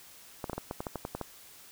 clicks, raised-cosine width 1 ms, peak -20 dBFS, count 11, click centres 0.442 / 0.497 / 0.532 / 0.58 / 0.711 / 0.805 / 0.868 / 0.957 / 1.051 / 1.15 / 1.213 s, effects white hiss -53 dBFS RMS until 1.71 s

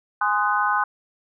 sine chord, Ab dominant seventh, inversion none, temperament just, 830.6 / 1038.3 / 1245.9 / 1495.1 Hz, Ab5 / C6 / Eb6 / Gb6, 0 / -14 / +2 / +18 cents, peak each -24 dBFS, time 0.21-0.84 s, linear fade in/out 5 ms, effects none

